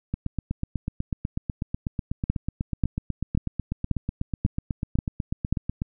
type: two click trains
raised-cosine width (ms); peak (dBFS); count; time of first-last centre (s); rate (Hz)
5; -14 / -9; 47 / 7; 0.14-5.819 / 2.3-5.526; 8.1 / 1.86
effects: none